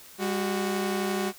sawtooth tone pair together, 200.8 / 370 Hz, G3 / F#4, +42 / 0 cents, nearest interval major seventh, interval 1058 cents, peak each -25 dBFS, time 0.18-1.33 s, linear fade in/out 50 ms, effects white hiss -49 dBFS RMS until 1.38 s

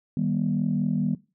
sine chord, Eb augmented, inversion none, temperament equal with one note detuned, 155.56 / 196 / 240.6 Hz, Eb3 / G3 / B3, 0 / 0 / -45 cents, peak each -26 dBFS, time 0.17-1.15 s, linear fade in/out 2 ms, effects noise-tail reverb RT60 0.3 s tail -20 dB re dry + tanh soft clip ceiling -14 dBFS

